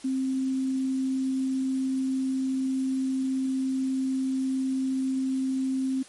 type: tone with quantisation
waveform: sine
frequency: 263.6 Hz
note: C4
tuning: 13 cents sharp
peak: -24 dBFS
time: 0.04-6.03 s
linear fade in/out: 10 ms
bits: 8
effects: white hiss -50 dBFS RMS until 6.08 s + MP3 48 kbps